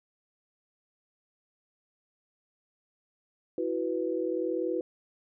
sine chord, E suspended second, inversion none, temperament equal, 329.6 / 370 / 493.9 Hz, E4 / F#4 / B4, 0 / 0 / 0 cents, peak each -32 dBFS, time 3.58-4.81 s, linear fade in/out 2 ms, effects none

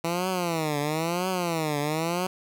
10% pulse tone with vibrato, 164.81 Hz, E3, in tune, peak -17 dBFS, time 0.04-2.27 s, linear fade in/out 5 ms, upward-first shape triangle, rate 1 Hz, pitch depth 240 cents each way, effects none

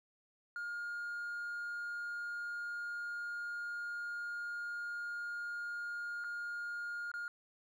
triangle tone with dropouts, 1419 Hz, F6, 27 cents sharp, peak -36 dBFS, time 0.56-7.28 s, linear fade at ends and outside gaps 1 ms, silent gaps 6.24-6.244 / 7.116-7.139 s, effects tanh soft clip ceiling -33 dBFS

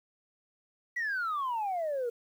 sine exponential sweep, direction down, 1975.5 to 460.6 Hz, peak -28 dBFS, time 0.96-2.1 s, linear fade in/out 10 ms, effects tanh soft clip ceiling -27 dBFS + 10-bit

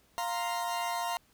40% pulse chord, F suspended fourth, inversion none, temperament equal, 698.5 / 932.3 / 1046.5 Hz, F5 / Bb5 / C6, 0 / 0 / 0 cents, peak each -34 / -34 / -37 dBFS, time 0.18-1.17 s, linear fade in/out 0 ms, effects pink hiss -66 dBFS RMS until 1.33 s

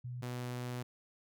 sine / sawtooth tone pair in turn, 123.47 / 123.47 Hz, B2 / B2, 0 / 0 cents, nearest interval unison, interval 0 cents, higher neither, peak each -39 / -34 dBFS, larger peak second, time 0.04-0.22 / 0.22-0.83 s, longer second, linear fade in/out 10 ms, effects none

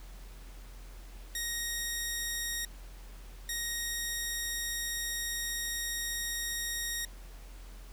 10% pulse tone bursts at uneven times, 1875 Hz, A#6, 10 cents sharp, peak -24 dBFS, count 2, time 1.35-2.65 / 3.49-7.05 s, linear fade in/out 2 ms, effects added 43 Hz sine -45 dBFS peak until 7.92 s + pink hiss -56 dBFS RMS until 7.92 s

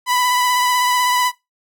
sawtooth tone with vibrato, 993 Hz, B5, 9 cents sharp, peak -11 dBFS, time 0.06-1.32 s, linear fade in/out 50 ms, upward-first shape triangle, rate 16 Hz, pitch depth 25 cents each way, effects noise-tail reverb RT60 0.2 s tail -20 dB re dry

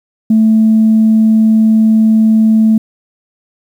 sine tone, 220 Hz, A3, in tune, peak -4 dBFS, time 0.3-2.78 s, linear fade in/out 5 ms, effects tanh soft clip ceiling -1 dBFS + 7-bit

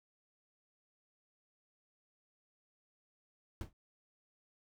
brown noise with exponential decay, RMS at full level -35 dBFS, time 3.61-3.73 s, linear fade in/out 1 ms, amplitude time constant 24 ms, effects none

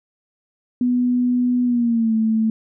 sine tone with pitch glide, 246.9 to 221.2 Hz, B3 to A3, 0 to +9 cents, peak -15 dBFS, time 0.81-2.5 s, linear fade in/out 2 ms, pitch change -191 cents, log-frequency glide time 1.64-2.14 s, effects none

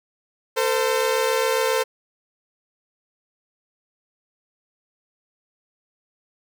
sawtooth tone pair together, 449.8 / 517.1 Hz, A4 / C5, +38 / -20 cents, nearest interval major second, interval 242 cents, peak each -18 dBFS, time 0.56-1.84 s, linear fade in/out 20 ms, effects none

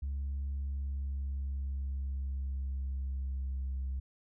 sine tone with pitch glide, 69.3 to 66.13 Hz, C#2 to C2, 0 to +19 cents, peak -31 dBFS, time 0.02-4 s, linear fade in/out 10 ms, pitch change -81 cents, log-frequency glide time 0.51-3.77 s, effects tanh soft clip ceiling -31 dBFS

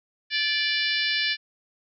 harmonic tone with a mistuned harmonic, 588 Hz, D5, 2 cents sharp, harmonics 3 / 4 / 5 / 6 / 7 / 8 / 9, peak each -28 / -29 / -30 / -31 / -31 / -32 / -33 dBFS, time 0.3-1.37 s, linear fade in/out 50 ms, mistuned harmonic 3, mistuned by -26 cents, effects none

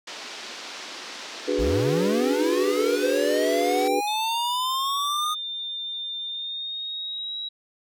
white band-pass noise, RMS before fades -38 dBFS, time 0.07-3.88 s, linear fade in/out 5 ms, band 240 to 5400 Hz, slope 24 dB/octave
sine chord, G# half-diminished seventh, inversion second, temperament equal, 293.7 / 370 / 415.3 / 493.9 Hz, D4 / F#4 / G#4 / B4, 0 / 0 / 0 / 0 cents, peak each -28 / -29 / -27 / -25 dBFS, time 1.47-4.01 s, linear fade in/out 20 ms
square linear sweep, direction up, 43.65 to 1244.5 Hz, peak -25 dBFS, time 1.58-5.35 s, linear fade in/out 20 ms
sine tone with pitch glide, 3603 to 3862 Hz, A7 to B7, +40 to -39 cents, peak -29 dBFS, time 4.07-7.49 s, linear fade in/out 10 ms, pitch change +121 cents, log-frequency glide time 6.27-7.37 s
effects none

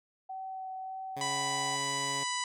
sine tone with vibrato, 759 Hz, F#5, 44 cents sharp, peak -37 dBFS, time 0.29-1.76 s, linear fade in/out 10 ms, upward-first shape sine, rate 1.7 Hz, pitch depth 8 cents each way
10% pulse tone, 139.4 Hz, C#3, 10 cents sharp, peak -31 dBFS, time 1.16-2.24 s, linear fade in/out 10 ms
harmonic tone, 990 Hz, B5, 4 cents sharp, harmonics 1 / 2 / 3 / 4 / 5 / 6 / 7 / 8 / 9, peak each -35 / -38 / -40 / -41 / -42 / -43 / -43 / -44 / -45 dBFS, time 1.21-2.44 s, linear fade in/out 2 ms
effects none

